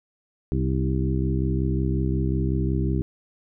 harmonic tone with a mistuned harmonic, 65.5 Hz, C2, 2 cents sharp, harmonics 1 / 2 / 3 / 4 / 5 / 6, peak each -25 / -25 / -29 / -33 / -30 / -33 dBFS, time 0.52-3.02 s, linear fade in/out 0 ms, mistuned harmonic 5, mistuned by -24 cents, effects none

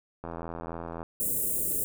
click train, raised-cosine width 1 ms, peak -23 dBFS, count 67, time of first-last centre 0.24-1.029 s, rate 83.6 Hz
white band-stop noise, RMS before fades -29 dBFS, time 1.2-1.84 s, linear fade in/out 0 ms, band 560 to 7800 Hz, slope 48 dB/octave
effects none

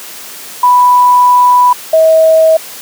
sine tone pair in turn, 988 / 641 Hz, B5 / E5, 0 / -49 cents, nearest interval perfect fifth, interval 749 cents, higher first, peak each -3 dBFS, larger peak neither, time 0.63-1.73 / 1.93-2.57 s, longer first, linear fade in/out 5 ms, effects white hiss -28 dBFS RMS until 2.81 s + high-pass 200 Hz 12 dB/octave

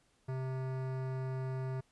sine tone with hard clipping, 130.81 Hz, C3, in tune, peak -37 dBFS, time 0.28-1.81 s, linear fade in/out 10 ms, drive 18 dB, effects pink hiss -72 dBFS RMS until 1.91 s + resampled to 24000 Hz

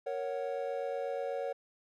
triangle chord, F# major, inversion first, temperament equal, 466.2 / 554.4 / 740 Hz, A#4 / C#5 / F#5, 0 / 0 / 0 cents, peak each -36 / -34 / -39 dBFS, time 0.06-1.53 s, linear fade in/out 10 ms, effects none

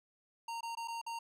square tone with dropouts, 924 Hz, A#5, 16 cents flat, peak -39 dBFS, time 0.48-1.19 s, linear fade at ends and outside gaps 5 ms, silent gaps 0.608-0.629 / 0.752-0.771 / 0.876-0.881 / 1.015-1.064 s, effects low-pass 10000 Hz 12 dB/octave

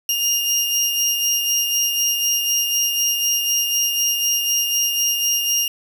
30% pulse tone pair together, 2823 / 5650 Hz, F7 / F8, +18 / +19 cents, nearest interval octave, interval 1201 cents, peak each -17 dBFS, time 0.09-5.68 s, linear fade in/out 2 ms, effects 7-bit

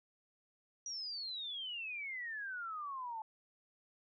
sine exponential sweep, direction down, 5830 to 864 Hz, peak -40 dBFS, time 0.86-3.22 s, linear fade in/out 2 ms, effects none

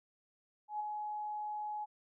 sine tone with ADSR envelope, 843 Hz, G#5, 26 cents sharp, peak -33 dBFS, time 0.68-1.86 s, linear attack 120 ms, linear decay 11 ms, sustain -4 dB, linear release 26 ms, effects none

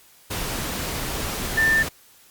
sine tone in noise, 1784 Hz, A6, 23 cents sharp, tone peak -16 dBFS, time 1.57-1.83 s, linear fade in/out 10 ms, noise pink, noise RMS -28 dBFS, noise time 0.3-1.89 s, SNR +9 dB, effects white hiss -53 dBFS RMS until 2.3 s + Opus 48 kbps

